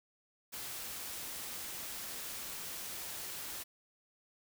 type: noise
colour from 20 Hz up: white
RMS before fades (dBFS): -43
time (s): 0.52-3.64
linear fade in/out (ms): 20
effects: none